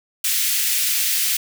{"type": "high-pass noise", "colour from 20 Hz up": "white", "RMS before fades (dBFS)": -20, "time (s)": [0.24, 1.37], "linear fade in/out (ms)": 5, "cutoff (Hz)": 1900, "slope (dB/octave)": 24, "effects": []}